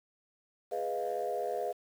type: chord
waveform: sine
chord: F half-diminished seventh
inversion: first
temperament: equal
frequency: 415.3 / 493.9 / 622.3 / 698.5 Hz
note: Ab4 / Cb5 / Eb5 / F5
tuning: 0 / 0 / 0 / 0 cents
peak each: -37 / -36 / -37 / -35 dBFS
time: 0.71-1.73 s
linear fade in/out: 20 ms
effects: tanh soft clip ceiling -24 dBFS + 9-bit